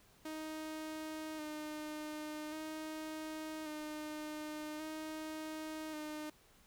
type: tone with vibrato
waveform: sawtooth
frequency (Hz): 308.5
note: D#4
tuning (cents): -15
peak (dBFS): -38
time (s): 0.25-6.3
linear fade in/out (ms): 5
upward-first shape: square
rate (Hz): 0.44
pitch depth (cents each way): 22
effects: pink hiss -66 dBFS RMS until 6.66 s